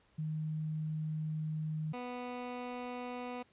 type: tone pair in turn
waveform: sine / 15% pulse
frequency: 155.56 / 246.9 Hz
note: D#3 / B3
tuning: 0 / 0 cents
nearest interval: minor sixth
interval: 800 cents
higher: second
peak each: -34 / -33 dBFS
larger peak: second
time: 0.18-1.93 / 1.93-3.43 s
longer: first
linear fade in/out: 10 ms
effects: pink hiss -69 dBFS RMS until 3.52 s + resampled to 8000 Hz